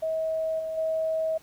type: tone with level steps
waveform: sine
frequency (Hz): 640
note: D#5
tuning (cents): +49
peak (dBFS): -25 / -29 / -24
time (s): 0.02-1.38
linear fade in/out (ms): 10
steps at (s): 0.59 / 0.77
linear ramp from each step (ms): 10
effects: pink hiss -56 dBFS RMS until 1.42 s